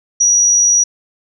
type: tone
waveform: sine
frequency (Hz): 5800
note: F#8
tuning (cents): -35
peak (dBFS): -8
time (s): 0.2-0.84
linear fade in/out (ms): 10
effects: none